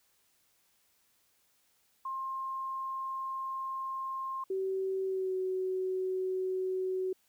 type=tone; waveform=sine; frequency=1062 Hz; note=C6; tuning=25 cents sharp; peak=-34 dBFS; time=2.05-4.44 s; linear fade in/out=5 ms
type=tone with pitch glide; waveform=sine; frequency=381.9 to 373.8 Hz; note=G4 to F#4; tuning=-45 to +18 cents; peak=-30 dBFS; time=4.5-7.13 s; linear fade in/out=5 ms; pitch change=-37 cents; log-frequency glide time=5.05-5.35 s
effects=white hiss -71 dBFS RMS until 7.28 s